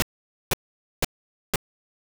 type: noise bursts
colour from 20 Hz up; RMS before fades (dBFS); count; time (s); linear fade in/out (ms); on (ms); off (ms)
pink; -21; 4; 0-1.558; 0; 22; 490
effects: none